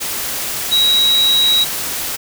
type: tone in noise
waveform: sine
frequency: 3850 Hz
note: B7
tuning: 45 cents flat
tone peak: -10 dBFS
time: 0.71-1.65 s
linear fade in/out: 20 ms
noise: white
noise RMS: -22 dBFS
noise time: 0-2.17 s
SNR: +9 dB
effects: none